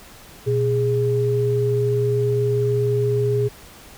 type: tone pair together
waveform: sine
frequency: 120.9 / 413 Hz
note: B2 / G#4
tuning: -36 / -10 cents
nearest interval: octave + major sixth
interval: 2126 cents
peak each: -20 / -19 dBFS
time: 0.46-3.49 s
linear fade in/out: 20 ms
effects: pink hiss -44 dBFS RMS until 3.97 s